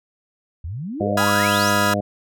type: exponential sweep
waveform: sine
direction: up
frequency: 72.8 to 6420 Hz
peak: -26 dBFS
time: 0.64-1.7 s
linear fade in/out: 5 ms
type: harmonic tone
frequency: 101.9 Hz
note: G#2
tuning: 32 cents flat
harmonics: 1 / 2 / 3 / 4 / 5 / 6 / 7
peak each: -27 / -24 / -29 / -33 / -29 / -25 / -28 dBFS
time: 1-2.01 s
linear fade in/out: 10 ms
type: chord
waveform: 40% pulse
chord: F half-diminished seventh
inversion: second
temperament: equal with one note detuned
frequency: 987.8 / 1255.3 / 1396.9 / 1661.2 Hz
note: Cb6 / Eb6 / F6 / Ab6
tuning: 0 / +15 / 0 / 0 cents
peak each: -23 dBFS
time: 1.17-1.94 s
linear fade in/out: 5 ms
effects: none